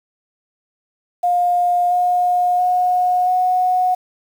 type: tone with pitch steps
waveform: sine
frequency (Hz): 709 / 716.8 / 724.7 / 732.7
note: F5 / F5 / F#5 / F#5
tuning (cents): +26 / +45 / -36 / -17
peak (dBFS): -13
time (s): 1.23-3.95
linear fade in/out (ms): 10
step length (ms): 680
effects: 7-bit